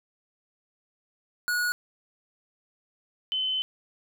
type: tone pair in turn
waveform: square / sine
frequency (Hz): 1456 / 3048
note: F#6 / G7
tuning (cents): -28 / -49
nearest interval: octave + minor second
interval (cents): 1279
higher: second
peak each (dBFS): -25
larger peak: neither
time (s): 1.48-1.72 / 3.32-3.62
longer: second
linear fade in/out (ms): 0
effects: none